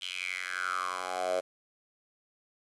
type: tone with high-pass filter sweep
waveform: 10% pulse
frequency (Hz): 91.5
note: F#2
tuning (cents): -19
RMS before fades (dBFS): -34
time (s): 0.01-1.41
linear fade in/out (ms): 20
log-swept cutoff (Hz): 3100 to 570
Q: 6.7
effects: resampled to 24000 Hz + 9-bit